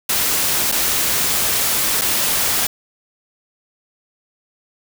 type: noise with dropouts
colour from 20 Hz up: white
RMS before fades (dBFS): -18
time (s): 0.09-2.67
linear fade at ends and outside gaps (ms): 5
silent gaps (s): 0.717-0.722 / 2.013-2.017
effects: none